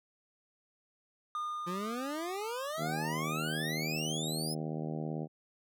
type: tone with exponential decay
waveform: triangle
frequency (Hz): 1217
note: D#6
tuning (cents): -39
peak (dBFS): -31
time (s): 1.35-4.44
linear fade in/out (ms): 1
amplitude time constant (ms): 670
type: exponential sweep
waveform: 25% pulse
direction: up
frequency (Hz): 170.8 to 5274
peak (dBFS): -32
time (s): 1.66-4.55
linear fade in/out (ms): 20
type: harmonic tone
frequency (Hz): 78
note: D#2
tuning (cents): +5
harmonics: 2 / 3 / 4 / 5 / 6 / 7 / 8 / 9 / 10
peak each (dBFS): -37 / -41 / -43 / -45 / -47 / -48 / -49 / -50 / -51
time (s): 2.77-5.28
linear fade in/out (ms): 50
effects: none